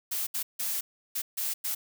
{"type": "noise bursts at uneven times", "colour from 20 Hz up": "blue", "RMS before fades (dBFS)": -31, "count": 6, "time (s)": [[0.11, 0.27], [0.34, 0.43], [0.59, 0.81], [1.15, 1.22], [1.37, 1.54], [1.64, 1.75]], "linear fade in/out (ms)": 10, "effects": []}